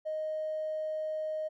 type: tone with tanh clipping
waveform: triangle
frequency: 622.3 Hz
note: D#5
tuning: in tune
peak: -31 dBFS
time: 0.05-1.49 s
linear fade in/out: 20 ms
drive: 1 dB
effects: none